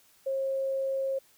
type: tone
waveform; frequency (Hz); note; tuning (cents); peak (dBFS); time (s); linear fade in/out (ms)
sine; 538; C5; +48; -27; 0.26-1.19; 10
effects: white hiss -62 dBFS RMS until 1.37 s